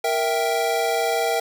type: chord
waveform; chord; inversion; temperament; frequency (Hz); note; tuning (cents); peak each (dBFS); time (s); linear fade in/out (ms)
square; E diminished; second; equal; 466.2 / 659.3 / 784; Bb4 / E5 / G5; 0 / 0 / 0; -25; 0.04-1.4; 5
effects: none